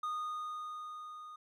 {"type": "tone with level ramp", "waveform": "triangle", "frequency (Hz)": 1232, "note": "D#6", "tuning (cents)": -17, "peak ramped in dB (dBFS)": [-32, -45], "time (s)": [0.03, 1.36], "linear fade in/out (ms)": 5, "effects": []}